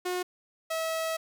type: tone pair in turn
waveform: sawtooth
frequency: 361.6 / 646.9 Hz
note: F#4 / E5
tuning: -40 / -33 cents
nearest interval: minor seventh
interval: 1007 cents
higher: second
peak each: -25 dBFS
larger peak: neither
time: 0.05-0.23 / 0.7-1.17 s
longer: second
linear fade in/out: 10 ms
effects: none